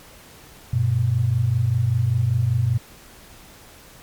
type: tone pair together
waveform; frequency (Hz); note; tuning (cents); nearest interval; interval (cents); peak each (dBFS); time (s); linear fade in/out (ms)
sine; 96.7 / 121.83; G2 / B2; -23 / -23; major third; 400; -22 / -18; 0.73-2.78; 5
effects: pink hiss -46 dBFS RMS until 4.02 s + MP3 96 kbps